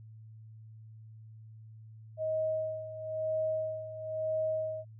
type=tone with tremolo; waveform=sine; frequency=630 Hz; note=D#5; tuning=21 cents sharp; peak=-28 dBFS; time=2.17-4.85 s; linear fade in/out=50 ms; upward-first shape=sine; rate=1 Hz; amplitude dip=75%; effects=added 110 Hz sine -48 dBFS peak until 4.99 s